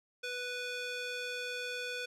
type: tone with band-pass filter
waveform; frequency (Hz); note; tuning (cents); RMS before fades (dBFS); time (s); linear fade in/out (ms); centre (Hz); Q
square; 493.9; B4; 0; -39; 0.23-2.06; 10; 2800; 0.96
effects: none